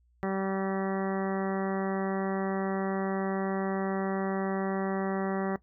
harmonic tone, 192.8 Hz, G3, 28 cents flat, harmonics 1 / 2 / 3 / 4 / 5 / 6 / 7 / 8 / 9 / 10, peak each -31 / -33 / -37 / -37 / -44 / -41 / -45 / -48 / -46 / -45 dBFS, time 0.23-5.56 s, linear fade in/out 0 ms, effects noise-tail reverb RT60 0.1 s tail -18 dB re dry + added 60 Hz sine -63 dBFS peak until 5.62 s

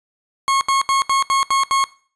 40% pulse tone bursts, 1089 Hz, C#6, 31 cents flat, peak -14 dBFS, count 7, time 0.48-1.84 s, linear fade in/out 0 ms, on 130 ms, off 75 ms, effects noise-tail reverb RT60 0.4 s tail -19 dB re dry + resampled to 22050 Hz

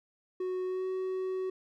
triangle tone with pitch glide, 368.9 to 374.7 Hz, F#4 to F#4, -5 to +22 cents, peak -29 dBFS, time 0.4-1.5 s, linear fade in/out 5 ms, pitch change +27 cents, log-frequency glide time 0.65-0.86 s, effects none

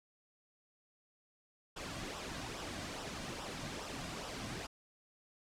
pink noise with flanger, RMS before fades -43 dBFS, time 1.76-4.67 s, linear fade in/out 10 ms, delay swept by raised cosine 0.45 to 2.35 ms, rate 2.4 Hz, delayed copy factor -0.55, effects low-pass 7000 Hz 12 dB/octave

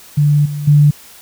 sine tone with level steps, 146.83 Hz, D3, in tune, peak -8 / -19 / -5 dBFS, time 0.17-0.91 s, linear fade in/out 10 ms, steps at 0.45 / 0.67 s, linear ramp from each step 10 ms, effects white hiss -40 dBFS RMS until 1.21 s

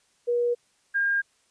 sine tone pair in turn, 480.5 / 1611.8 Hz, B4 / G6, -48 / +48 cents, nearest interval octave + major sixth, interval 2096 cents, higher second, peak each -21 dBFS, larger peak neither, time 0.27-0.55 / 0.94-1.22 s, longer neither, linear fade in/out 20 ms, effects white hiss -66 dBFS RMS until 1.5 s + resampled to 22050 Hz

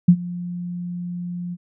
sine tone with ADSR envelope, 176.1 Hz, F3, 15 cents sharp, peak -5 dBFS, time 0.08-1.57 s, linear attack 8 ms, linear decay 67 ms, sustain -21 dB, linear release 40 ms, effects none

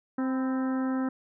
harmonic tone with a mistuned harmonic, 261.6 Hz, C4, in tune, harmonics 1 / 2 / 3 / 4 / 5 / 6 / 7, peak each -26 / -38 / -41 / -43 / -41 / -45 / -49 dBFS, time 0.18-1.09 s, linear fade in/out 5 ms, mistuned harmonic 4, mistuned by -52 cents, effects none

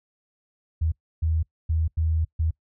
sine tone bursts at uneven times, 80.3 Hz, E2, 45 cents flat, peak -20 dBFS, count 5, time 0.81-0.92 / 1.22-1.43 / 1.69-1.88 / 1.97-2.25 / 2.39-2.51 s, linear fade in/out 10 ms, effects noise-tail reverb RT60 0.1 s tail -23 dB re dry

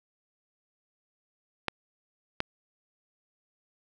clicks, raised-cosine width 0.3 ms, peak -11 dBFS, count 2, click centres 1.683 / 2.404 s, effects none

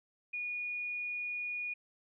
sine tone, 2450 Hz, D#7, 27 cents flat, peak -35 dBFS, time 0.33-1.74 s, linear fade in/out 10 ms, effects none

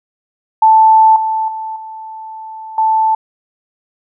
sine tone with level steps, 880 Hz, A5, in tune, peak -4 / -13 / -20 / -26 / -9 dBFS, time 0.62-3.15 s, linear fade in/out 5 ms, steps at 1.16 / 1.48 / 1.76 / 2.78 s, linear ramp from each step 2 ms, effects none

